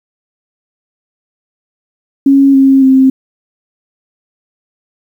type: tone with pitch steps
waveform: sine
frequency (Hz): 275 / 269.5 / 264.1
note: C#4 / C#4 / C4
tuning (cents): -14 / -49 / +16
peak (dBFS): -3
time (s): 2.26-3.1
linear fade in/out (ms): 5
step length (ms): 280
effects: 7-bit